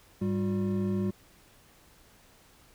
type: tone cluster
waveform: triangle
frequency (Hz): 101.8 / 195.6 / 358.9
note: G#2 / G3 / F4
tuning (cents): -34 / -4 / +47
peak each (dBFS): -32 / -26 / -32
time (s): 0.21-1.11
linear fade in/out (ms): 10
effects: pink hiss -59 dBFS RMS until 2.74 s